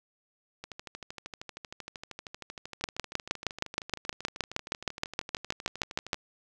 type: two click trains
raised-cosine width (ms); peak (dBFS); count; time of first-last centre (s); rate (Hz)
0.2; -10 / -23; 22 / 72; 2.84-6.132 / 0.64-6.144; 6.38 / 12.9
effects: none